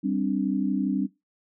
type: chord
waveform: sine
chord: G suspended fourth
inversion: none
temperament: equal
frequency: 196 / 261.6 / 293.7 Hz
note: G3 / C4 / D4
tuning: 0 / 0 / 0 cents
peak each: -27 dBFS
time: 0.03-1.07 s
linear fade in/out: 20 ms
effects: noise-tail reverb RT60 0.2 s tail -19 dB re dry